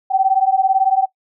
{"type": "beating tone pair", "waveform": "sine", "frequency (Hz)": [760, 778], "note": ["F#5", "G5"], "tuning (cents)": [46, -13], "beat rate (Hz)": 18, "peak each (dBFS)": -15, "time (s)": [0.1, 1.06], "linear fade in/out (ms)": 20, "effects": ["noise-tail reverb RT60 0.1 s tail -19 dB re dry"]}